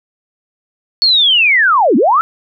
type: linear two-way sweep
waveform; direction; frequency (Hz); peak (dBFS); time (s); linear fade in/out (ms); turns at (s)
sine; down then up; 4435 to 207.7 to 1361; -7; 1.02-2.21; 0; 1.96
effects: none